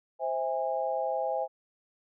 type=chord; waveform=sine; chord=C augmented; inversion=none; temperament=just; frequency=523.3 / 654.1 / 817.6 Hz; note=C5 / E5 / G#5; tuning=0 / -14 / -27 cents; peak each=-32 dBFS; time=0.19-1.48 s; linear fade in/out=50 ms; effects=none